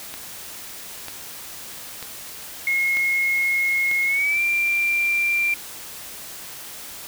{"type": "click train", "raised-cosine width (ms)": 0.2, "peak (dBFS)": -15, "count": 5, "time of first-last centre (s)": [0.14, 3.914], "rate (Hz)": 1.06}
{"type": "tone with pitch glide", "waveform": "sine", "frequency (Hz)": [2161, 2370], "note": ["C#7", "D7"], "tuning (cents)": [-45, 15], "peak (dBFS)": -18, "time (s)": [2.67, 5.54], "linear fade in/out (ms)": 2, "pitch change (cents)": 160, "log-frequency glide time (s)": [4.06, 4.42]}
{"effects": ["white hiss -37 dBFS RMS until 7.07 s"]}